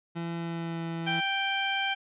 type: tone with pitch glide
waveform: 30% pulse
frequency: 168.4 to 165.99 Hz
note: E3 to E3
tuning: +37 to +12 cents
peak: -29 dBFS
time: 0.15-1.21 s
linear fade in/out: 20 ms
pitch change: -25 cents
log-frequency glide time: 0.35-0.82 s
type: harmonic tone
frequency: 784 Hz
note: G5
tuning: in tune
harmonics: 1 / 2 / 3 / 4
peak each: -32 / -32 / -32 / -32 dBFS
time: 1.06-1.95 s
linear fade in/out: 20 ms
effects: resampled to 8000 Hz